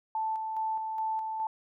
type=tone with tremolo; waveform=sine; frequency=880 Hz; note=A5; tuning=in tune; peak=-28 dBFS; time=0.15-1.47 s; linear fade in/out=2 ms; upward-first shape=square; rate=2.4 Hz; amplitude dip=35%; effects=none